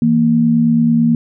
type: tone pair together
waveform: sine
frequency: 163.92 / 233.1 Hz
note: E3 / A#3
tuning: -9 / 0 cents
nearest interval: tritone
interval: 609 cents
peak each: -16 / -10 dBFS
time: 0.02-1.15 s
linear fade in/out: 2 ms
effects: none